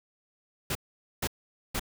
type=noise bursts; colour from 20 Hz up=pink; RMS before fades=-30 dBFS; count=3; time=0.7-1.796 s; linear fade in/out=5 ms; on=52 ms; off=470 ms; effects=none